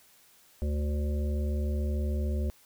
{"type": "harmonic tone", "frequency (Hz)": 73.42, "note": "D2", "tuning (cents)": 0, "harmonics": [1, 3, 5, 7, 8], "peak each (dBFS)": [-27, -37, -41, -44, -45], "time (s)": [0.62, 2.5], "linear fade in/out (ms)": 0, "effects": ["white hiss -60 dBFS RMS until 2.65 s"]}